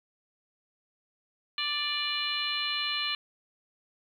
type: harmonic tone with a mistuned harmonic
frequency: 587.3 Hz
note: D5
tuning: in tune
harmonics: 2 / 3 / 4 / 5 / 6 / 7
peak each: -38 / -39 / -35 / -33 / -37 / -34 dBFS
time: 1.58-3.15 s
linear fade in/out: 2 ms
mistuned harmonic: 4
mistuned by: +25 cents
effects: 10-bit